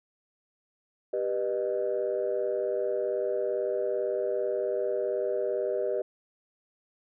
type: chord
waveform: sine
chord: G augmented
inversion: none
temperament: just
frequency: 392 / 490 / 612.5 Hz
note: G4 / B4 / D#5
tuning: 0 / -14 / -27 cents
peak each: -30 dBFS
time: 1.13-6.02 s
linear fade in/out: 5 ms
effects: tanh soft clip ceiling -19 dBFS